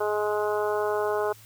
harmonic tone, 209.9 Hz, G#3, 19 cents sharp, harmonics 2 / 3 / 4 / 5 / 6 / 7, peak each -26 / -30 / -32 / -34 / -36 / -37 dBFS, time 0-1.33 s, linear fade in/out 10 ms, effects added 109 Hz sine -52 dBFS peak until 1.45 s + white hiss -52 dBFS RMS until 1.45 s

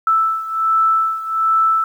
sine beating tone pair, 1318.5 / 1319.8 Hz, E6 / E6, 0 / +2 cents, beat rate 1.3 Hz, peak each -15 / -19 dBFS, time 0.07-1.84 s, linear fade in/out 2 ms, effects 8-bit

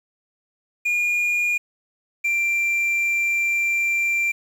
triangle tone pair in turn, 2428 / 2363 Hz, D#7 / D7, -43 / +10 cents, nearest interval unison, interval 47 cents, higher first, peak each -17 dBFS, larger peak neither, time 0.85-1.58 / 2.24-4.32 s, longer second, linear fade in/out 10 ms, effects 8-bit

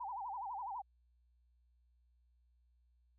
sine tone with vibrato, 880 Hz, A5, in tune, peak -40 dBFS, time 0-0.82 s, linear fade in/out 10 ms, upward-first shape sine, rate 12 Hz, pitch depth 230 cents each way, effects added 60 Hz sine -69 dBFS peak until 3.18 s

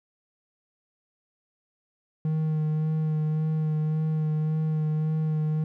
triangle tone with vibrato, 155.56 Hz, D#3, in tune, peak -21 dBFS, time 2.25-5.64 s, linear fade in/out 2 ms, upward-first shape sine, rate 1.8 Hz, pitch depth 18 cents each way, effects none

